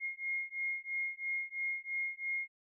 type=beating tone pair; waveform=sine; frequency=2141 / 2144 Hz; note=C7 / C7; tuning=+39 / +42 cents; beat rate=3 Hz; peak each=-38 / -38 dBFS; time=0-2.48 s; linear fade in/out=50 ms; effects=none